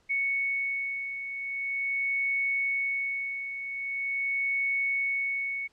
sine beating tone pair, 2217 / 2217.43 Hz, C#7 / C#7, 0 / 0 cents, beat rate 0.43 Hz, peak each -35 / -28 dBFS, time 0.09-5.68 s, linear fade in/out 20 ms, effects pink hiss -67 dBFS RMS until 5.72 s + low-pass 7000 Hz 12 dB/octave

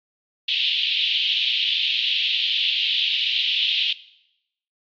pink band-pass noise, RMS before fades -22 dBFS, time 0.48-3.93 s, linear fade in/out 5 ms, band 2800 to 3700 Hz, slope 48 dB/octave, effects noise-tail reverb RT60 0.8 s tail -18 dB re dry + AAC 64 kbps

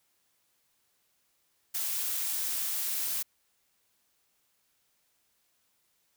blue noise, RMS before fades -32 dBFS, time 1.74-3.23 s, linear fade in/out 10 ms, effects white hiss -73 dBFS RMS until 6.16 s

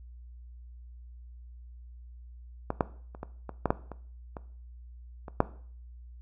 clicks, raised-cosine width 1 ms, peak -15 / -9 / -30 / -22 / -23 / -11 / -9 / -25 / -24 / -26 / -6 dBFS, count 11, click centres 2.704 / 2.808 / 3.149 / 3.231 / 3.493 / 3.657 / 3.705 / 3.917 / 4.368 / 5.282 / 5.404 s, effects noise-tail reverb RT60 0.5 s tail -17 dB re dry + added 60 Hz sine -45 dBFS peak until 6.21 s

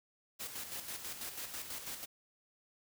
white noise with tremolo, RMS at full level -42 dBFS, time 0.39-2.06 s, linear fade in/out 20 ms, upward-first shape square, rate 6.1 Hz, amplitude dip 50%, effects none

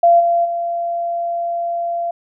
sine tone with level steps, 686 Hz, F5, 31 cents flat, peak -7 / -12 / -18 dBFS, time 0.03-2.11 s, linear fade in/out 5 ms, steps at 0.19 / 0.44 s, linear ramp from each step 20 ms, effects none

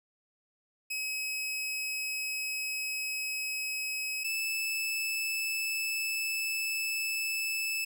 sawtooth tone pair in turn, 2550 / 2623 Hz, D#7 / E7, +42 / -9 cents, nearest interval unison, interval 49 cents, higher second, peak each -29 / -27 dBFS, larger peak second, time 0.9-4.24 / 4.24-7.85 s, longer second, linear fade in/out 10 ms, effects none

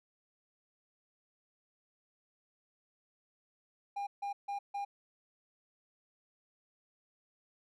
triangle tone bursts, 805 Hz, G5, 46 cents sharp, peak -33 dBFS, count 4, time 3.96-4.85 s, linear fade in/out 10 ms, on 110 ms, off 150 ms, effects none

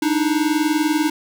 square tone pair together, 296.7 / 316.9 Hz, D4 / D#4, +18 / +32 cents, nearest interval minor second, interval 114 cents, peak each -20 dBFS, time 0.02-1.1 s, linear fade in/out 5 ms, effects none

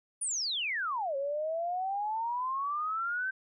sine exponential two-way sweep, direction down then up, 9900 to 541 to 1563 Hz, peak -30 dBFS, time 0.21-3.31 s, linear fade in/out 10 ms, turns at 1.16 s, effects none

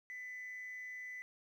sine tone with amplitude modulation, 2000 Hz, B6, 21 cents sharp, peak -40 dBFS, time 0.1-1.22 s, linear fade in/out 0 ms, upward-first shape sine, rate 201 Hz, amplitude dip 50%, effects tanh soft clip ceiling -40 dBFS + 12-bit

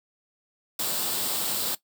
white noise with comb filter, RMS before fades -28 dBFS, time 0.79-1.75 s, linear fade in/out 5 ms, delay 0.24 ms, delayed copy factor +0.5, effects noise-tail reverb RT60 0.1 s tail -17 dB re dry + high-pass 150 Hz 12 dB/octave

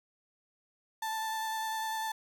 35% pulse tone with vibrato, 882 Hz, A5, 4 cents sharp, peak -31 dBFS, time 1.02-2.12 s, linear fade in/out 5 ms, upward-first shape square, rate 10 Hz, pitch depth 9 cents each way, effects 10-bit

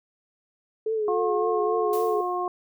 sine tone with vibrato, 431.8 Hz, A4, 33 cents flat, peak -23 dBFS, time 0.86-2.21 s, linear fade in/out 5 ms, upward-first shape triangle, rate 3.6 Hz, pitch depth 64 cents each way
harmonic tone, 359.2 Hz, F4, 49 cents sharp, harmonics 1 / 2 / 3, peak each -29 / -29 / -29 dBFS, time 1.08-2.48 s, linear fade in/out 2 ms
blue noise with exponential decay, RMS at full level -37 dBFS, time 1.93-2.44 s, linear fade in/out 2 ms, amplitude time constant 110 ms
effects none

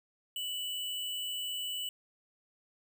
sine tone with sample-and-hold, 2969 Hz, F#7, 5 cents sharp, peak -34 dBFS, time 0.36-1.89 s, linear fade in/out 2 ms, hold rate 11025 Hz, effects none

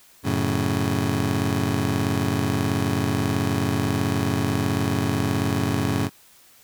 20% pulse chord, F# minor, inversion none, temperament just, 92.5 / 111 / 138.75 Hz, F#2 / A2 / C#3, 0 / +16 / +2 cents, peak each -21 dBFS, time 0.23-6.1 s, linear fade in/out 50 ms, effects white hiss -53 dBFS RMS until 6.63 s

